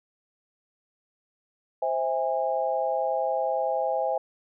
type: chord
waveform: sine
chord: C augmented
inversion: none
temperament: just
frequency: 523.3 / 654.1 / 817.6 Hz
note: C5 / E5 / G#5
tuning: 0 / -14 / -27 cents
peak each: -28 dBFS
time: 1.82-4.18 s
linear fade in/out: 5 ms
effects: none